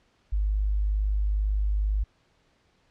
sine tone, 51.1 Hz, G#1, 27 cents flat, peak -22 dBFS, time 0.32-2.04 s, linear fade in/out 10 ms, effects pink hiss -66 dBFS RMS until 2.9 s + low-pass 5000 Hz 12 dB/octave

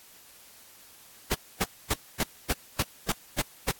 pink noise bursts, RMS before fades -26 dBFS, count 9, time 1.31-3.714 s, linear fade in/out 5 ms, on 36 ms, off 260 ms, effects white hiss -53 dBFS RMS until 3.79 s + AAC 64 kbps

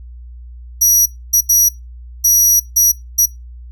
sawtooth tone bursts at uneven times, 5800 Hz, F#8, 35 cents flat, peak -5 dBFS, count 6, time 0.81-1.06 / 1.33-1.41 / 1.49-1.69 / 2.24-2.6 / 2.76-2.92 / 3.18-3.26 s, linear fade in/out 10 ms, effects noise-tail reverb RT60 0.2 s tail -22 dB re dry + added 60 Hz sine -31 dBFS peak until 3.71 s

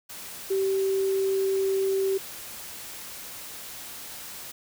sine tone in noise, 386.5 Hz, G4, 24 cents flat, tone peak -22 dBFS, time 0.5-2.18 s, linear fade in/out 10 ms, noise white, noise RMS -40 dBFS, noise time 0.09-4.52 s, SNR +15 dB, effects none

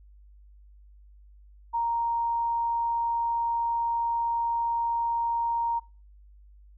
sine tone, 932.3 Hz, A#5, in tune, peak -24 dBFS, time 1.73-5.8 s, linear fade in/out 20 ms, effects noise-tail reverb RT60 0.4 s tail -26 dB re dry + added 50 Hz sine -50 dBFS peak until 6.77 s

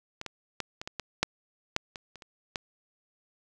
clicks, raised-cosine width 0.2 ms, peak -20 / -19 / -14 / -20 / -19 / -16 / -6 / -8 / -22 / -29 / -29 / -14 dBFS, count 12, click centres 0.214 / 0.263 / 0.603 / 0.815 / 0.875 / 0.997 / 1.23 / 1.764 / 1.958 / 2.157 / 2.222 / 2.558 s, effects none

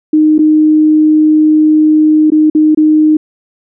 sine tone with dropouts, 308.3 Hz, D#4, 16 cents flat, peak -4 dBFS, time 0.13-3.17 s, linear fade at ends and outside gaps 5 ms, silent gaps 0.382-0.39 / 2.303-2.319 / 2.5-2.549 / 2.748-2.773 s, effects none

